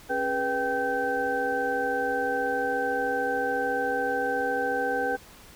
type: tone cluster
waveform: sine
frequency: 274.1 / 416.6 / 490.5 / 782 / 1546 Hz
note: C#4 / G#4 / B4 / G5 / G6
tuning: -19 / +5 / -12 / -4 / -24 cents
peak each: -35 / -35 / -29 / -29 / -30 dBFS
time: 0.09-5.17 s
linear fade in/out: 20 ms
effects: pink hiss -50 dBFS RMS until 5.55 s